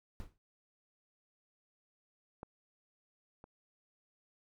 brown noise with exponential decay, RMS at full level -41 dBFS, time 0.2-0.38 s, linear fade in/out 0 ms, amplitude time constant 37 ms
clicks, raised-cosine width 1 ms, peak -30 / -38 dBFS, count 2, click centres 2.431 / 3.441 s
effects none

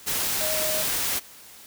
sine tone in noise, 622.3 Hz, D#5, in tune, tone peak -29 dBFS, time 0.4-0.83 s, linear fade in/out 20 ms, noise white, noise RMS -26 dBFS, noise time 0.06-1.2 s, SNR -6 dB, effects white hiss -47 dBFS RMS until 1.66 s

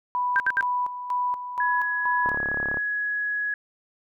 sine tone with tremolo, 987.8 Hz, B5, in tune, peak -22 dBFS, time 0.15-2.36 s, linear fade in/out 0 ms, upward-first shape square, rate 2.1 Hz, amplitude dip 65%
sine tone bursts, 1576 Hz, G6, 9 cents sharp, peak -18 dBFS, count 3, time 0.36-0.609 s, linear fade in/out 0 ms, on 39 ms, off 66 ms
sine tone, 1677 Hz, G#6, 16 cents sharp, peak -24 dBFS, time 1.6-3.54 s, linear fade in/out 2 ms
click train, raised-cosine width 1 ms, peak -18 dBFS, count 19, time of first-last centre 2.26-2.771 s, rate 35.2 Hz
effects none

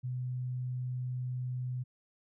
sine tone, 126 Hz, B2, 35 cents sharp, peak -33 dBFS, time 0.03-1.84 s, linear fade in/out 20 ms, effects none

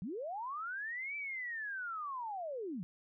sine linear two-way sweep, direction up then down, 158 to 2338 to 158 Hz, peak -38 dBFS, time 0.02-2.83 s, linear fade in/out 0 ms, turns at 1.16 s, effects none

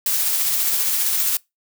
blue noise with tremolo, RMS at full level -19 dBFS, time 0.06-1.37 s, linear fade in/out 2 ms, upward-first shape sine, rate 15 Hz, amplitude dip 25%, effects noise-tail reverb RT60 0.2 s tail -24 dB re dry

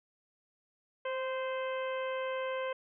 harmonic tone with a mistuned harmonic, 519 Hz, C5, 14 cents flat, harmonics 1 / 2 / 3 / 4 / 5 / 6, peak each -34 / -40 / -44 / -46 / -48 / -50 dBFS, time 1.05-2.73 s, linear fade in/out 5 ms, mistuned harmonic 1, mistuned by +15 cents, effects none

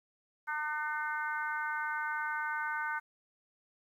harmonic tone, 302.4 Hz, D#4, 49 cents flat, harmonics 3 / 4 / 5 / 6 / 7, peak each -38 / -41 / -35 / -46 / -45 dBFS, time 0.47-3 s, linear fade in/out 20 ms, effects 11-bit

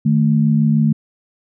sine tone pair together, 153.33 / 220 Hz, D#3 / A3, -25 / 0 cents, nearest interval tritone, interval 625 cents, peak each -14 dBFS, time 0.05-0.93 s, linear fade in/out 10 ms, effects none

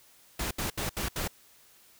pink noise bursts, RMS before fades -32 dBFS, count 5, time 0.39-1.278 s, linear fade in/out 5 ms, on 120 ms, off 72 ms, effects white hiss -59 dBFS RMS until 1.99 s

